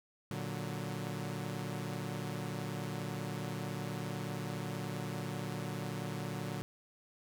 sawtooth chord, Bb augmented, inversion none, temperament equal, 116.54 / 146.83 / 185 Hz, Bb2 / D3 / F#3, 0 / 0 / 0 cents, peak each -38 / -37 / -38 dBFS, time 0.31-6.62 s, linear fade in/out 0 ms, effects none

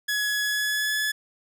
sawtooth tone with pitch glide, 1687 to 1712.5 Hz, G#6 to A6, +27 to -47 cents, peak -20 dBFS, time 0.08-1.12 s, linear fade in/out 10 ms, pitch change +26 cents, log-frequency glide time 0.42-0.95 s, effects none

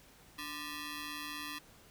10% pulse ring-modulated tone, 740 Hz, F#5, in tune, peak -29 dBFS, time 0.38-1.59 s, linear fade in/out 10 ms, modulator 448 Hz, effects pink hiss -60 dBFS RMS until 1.9 s

